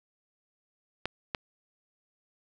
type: clicks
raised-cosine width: 0.3 ms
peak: -14 dBFS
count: 2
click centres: 1.056 / 1.348 s
effects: none